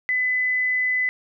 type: tone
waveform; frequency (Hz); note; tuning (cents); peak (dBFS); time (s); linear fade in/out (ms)
sine; 2008; B6; +28; -19; 0.09-1.09; 0
effects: none